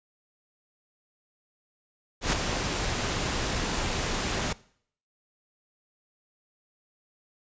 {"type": "noise with ADSR envelope", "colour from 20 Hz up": "pink", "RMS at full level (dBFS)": -22, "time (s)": [2.21, 4.53], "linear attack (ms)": 120, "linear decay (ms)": 4, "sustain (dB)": -7, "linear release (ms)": 6, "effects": ["noise-tail reverb RT60 0.6 s tail -21 dB re dry", "resampled to 16000 Hz"]}